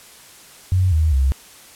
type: tone with pitch steps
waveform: sine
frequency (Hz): 92.5 / 78.69 / 66.94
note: F#2 / D#2 / C2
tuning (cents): 0 / +20 / +40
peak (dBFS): -13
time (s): 0.72-1.32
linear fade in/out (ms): 0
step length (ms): 200
effects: white hiss -44 dBFS RMS until 1.75 s + low-pass 12000 Hz 12 dB/octave